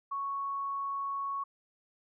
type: tone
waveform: sine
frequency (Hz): 1108.7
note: C#6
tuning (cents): 0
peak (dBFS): -32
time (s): 0.11-1.44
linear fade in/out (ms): 10
effects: none